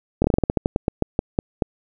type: slowing click train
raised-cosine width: 2 ms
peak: -4 dBFS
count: 16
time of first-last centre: 0.22-1.622 s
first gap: 23 ms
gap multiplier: 1.18
effects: none